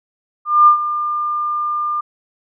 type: tone with ADSR envelope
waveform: sine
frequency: 1200 Hz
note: D6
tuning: 37 cents sharp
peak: -4 dBFS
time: 0.45-2.01 s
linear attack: 220 ms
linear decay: 100 ms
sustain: -13 dB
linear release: 9 ms
effects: none

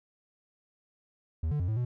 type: tone with pitch steps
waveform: triangle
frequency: 79.8 / 147.9 / 88.8 / 109.4 / 122.5 Hz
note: D#2 / D3 / F2 / A2 / B2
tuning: +44 / +13 / +29 / -9 / -14 cents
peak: -25 dBFS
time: 1.43-1.85 s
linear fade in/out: 5 ms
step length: 84 ms
effects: none

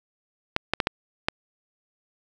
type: clicks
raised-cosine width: 0.3 ms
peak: -5 dBFS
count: 5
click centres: 0.564 / 0.736 / 0.802 / 0.871 / 1.285 s
effects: 7-bit

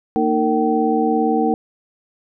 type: tone cluster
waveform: sine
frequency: 230.4 / 308 / 456.5 / 767 Hz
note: A#3 / D#4 / A#4 / G5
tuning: -20 / -17 / -36 / -38 cents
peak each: -20 dBFS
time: 0.16-1.54 s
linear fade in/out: 0 ms
effects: none

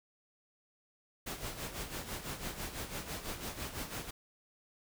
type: noise with tremolo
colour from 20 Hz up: pink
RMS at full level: -39 dBFS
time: 1.26-4.11 s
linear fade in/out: 10 ms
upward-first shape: sine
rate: 6 Hz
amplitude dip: 65%
effects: none

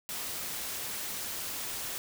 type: noise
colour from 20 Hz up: white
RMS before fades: -37 dBFS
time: 0.09-1.98 s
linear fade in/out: 0 ms
effects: none

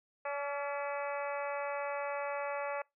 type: harmonic tone with a mistuned harmonic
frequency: 285.1 Hz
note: C#4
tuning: 49 cents sharp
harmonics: 2 / 3 / 4 / 5 / 6 / 7 / 8 / 9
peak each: -37 / -41 / -43 / -45 / -47 / -48 / -49 / -50 dBFS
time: 0.25-2.82 s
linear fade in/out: 5 ms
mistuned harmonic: 5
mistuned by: -49 cents
effects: noise-tail reverb RT60 0.2 s tail -25 dB re dry

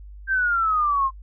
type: exponential sweep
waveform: sine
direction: down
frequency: 1591 to 1050 Hz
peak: -18 dBFS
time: 0.27-1.11 s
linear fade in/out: 50 ms
effects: noise-tail reverb RT60 0.1 s tail -23 dB re dry + added 50 Hz sine -38 dBFS peak until 1.22 s

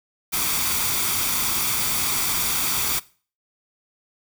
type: noise with comb filter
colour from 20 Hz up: white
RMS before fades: -23 dBFS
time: 0.32-3 s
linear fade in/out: 20 ms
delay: 0.86 ms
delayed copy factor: +0.5
effects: noise-tail reverb RT60 0.4 s tail -20 dB re dry

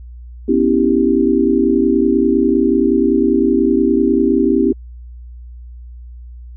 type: chord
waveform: sine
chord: C# half-diminished seventh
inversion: third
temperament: equal with one note detuned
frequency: 246.9 / 277.2 / 326.4 / 392 Hz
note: B3 / C#4 / E4 / G4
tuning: 0 / 0 / -17 / 0 cents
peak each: -16 dBFS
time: 0.48-4.73 s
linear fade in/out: 10 ms
effects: added 60 Hz sine -31 dBFS peak until 6.56 s

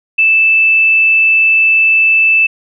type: tone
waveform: sine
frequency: 2637 Hz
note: E7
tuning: in tune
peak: -6 dBFS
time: 0.18-2.47 s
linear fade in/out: 10 ms
effects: none

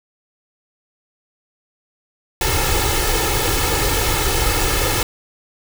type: noise with comb filter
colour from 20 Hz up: pink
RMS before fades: -18 dBFS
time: 2.41-5.03 s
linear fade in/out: 2 ms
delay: 2.3 ms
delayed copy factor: +0.8
effects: none

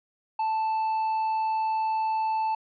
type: tone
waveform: triangle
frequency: 880 Hz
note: A5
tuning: in tune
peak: -22 dBFS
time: 0.39-2.55 s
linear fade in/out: 5 ms
effects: resampled to 11025 Hz

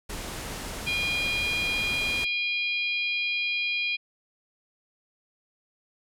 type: low-pass noise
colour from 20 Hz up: pink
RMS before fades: -36 dBFS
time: 0.09-2.25 s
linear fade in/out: 10 ms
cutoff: 12000 Hz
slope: 24 dB/octave
type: harmonic tone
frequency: 810 Hz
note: G#5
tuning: 43 cents flat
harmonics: 3 / 4 / 5 / 6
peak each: -26 / -33 / -39 / -42 dBFS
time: 0.86-3.97 s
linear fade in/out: 20 ms
effects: none

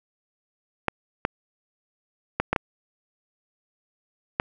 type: clicks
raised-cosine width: 0.5 ms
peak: -6 dBFS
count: 6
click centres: 0.883 / 1.251 / 2.4 / 2.53 / 2.562 / 4.399 s
effects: none

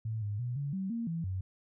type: tone with pitch steps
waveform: sine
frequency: 110.8 / 103.1 / 122.3 / 141.8 / 191.2 / 231.6 / 165.8 / 93.9 Hz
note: A2 / G#2 / B2 / C#3 / G3 / A#3 / E3 / F#2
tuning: +13 / -12 / -16 / +40 / -43 / -11 / +10 / +26 cents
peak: -32 dBFS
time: 0.05-1.41 s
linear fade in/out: 5 ms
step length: 170 ms
effects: none

